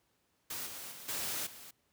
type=noise with level steps; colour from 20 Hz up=white; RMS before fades=-40 / -45 / -49 / -37 / -51 dBFS; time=0.5-1.71 s; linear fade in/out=5 ms; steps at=0.66 / 0.91 / 1.08 / 1.46 s; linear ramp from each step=10 ms; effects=pink hiss -75 dBFS RMS until 1.92 s + high-pass 80 Hz 12 dB/octave